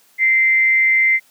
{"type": "tone with frequency modulation", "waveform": "sine", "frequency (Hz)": 2081, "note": "C7", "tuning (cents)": -10, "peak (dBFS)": -11, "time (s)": [0.18, 1.2], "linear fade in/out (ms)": 50, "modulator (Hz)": 221, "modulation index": 0.23, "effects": ["white hiss -54 dBFS RMS until 1.3 s", "high-pass 150 Hz 12 dB/octave"]}